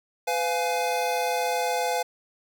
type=chord; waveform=square; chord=F diminished; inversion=second; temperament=just; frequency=502.9 / 698.5 / 838.1 Hz; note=Cb5 / F5 / Ab5; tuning=+31 / 0 / +16 cents; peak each=-29 / -29 / -29 dBFS; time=0.27-2.03 s; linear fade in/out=10 ms; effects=none